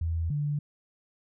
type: tone pair in turn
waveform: sine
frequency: 82.5 / 146.58 Hz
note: E2 / D3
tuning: +2 / -3 cents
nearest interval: minor seventh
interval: 995 cents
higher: second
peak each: -26 dBFS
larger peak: neither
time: 0.01-0.3 / 0.3-0.59 s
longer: neither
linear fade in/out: 5 ms
effects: none